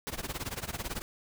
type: noise with tremolo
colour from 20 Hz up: pink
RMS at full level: -34 dBFS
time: 0.07-1.02 s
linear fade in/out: 0 ms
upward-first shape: sine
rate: 18 Hz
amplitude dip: 90%
effects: none